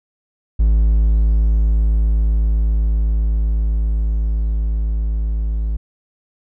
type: tone with level ramp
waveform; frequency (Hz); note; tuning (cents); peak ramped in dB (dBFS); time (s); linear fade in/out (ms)
triangle; 53.9; A1; -35; -8 to -15; 0.59-5.77; 10
effects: none